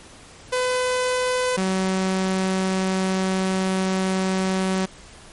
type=tone pair in turn; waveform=sawtooth; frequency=504 / 188.79 Hz; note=B4 / F#3; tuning=+35 / +35 cents; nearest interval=octave + perfect fourth; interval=1700 cents; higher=first; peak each=-16 dBFS; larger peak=neither; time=0.52-1.57 / 1.57-4.86 s; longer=second; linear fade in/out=10 ms; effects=pink hiss -45 dBFS RMS until 5.32 s + MP3 48 kbps